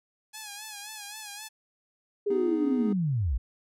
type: tone with vibrato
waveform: 5% pulse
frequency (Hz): 840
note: G#5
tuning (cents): +19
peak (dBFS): -27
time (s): 0.33-1.49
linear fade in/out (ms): 20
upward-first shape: sine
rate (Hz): 3.8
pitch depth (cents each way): 70
type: linear sweep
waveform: sine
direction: down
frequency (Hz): 416.7 to 49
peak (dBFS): -24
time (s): 2.26-3.38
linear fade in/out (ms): 10
type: chord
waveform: triangle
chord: G# minor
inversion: first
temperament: equal with one note detuned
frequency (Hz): 250 / 311.1 / 415.3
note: B3 / D#4 / G#4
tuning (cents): +21 / 0 / 0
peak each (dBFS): -31 / -32 / -31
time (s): 2.3-2.93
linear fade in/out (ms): 5
effects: none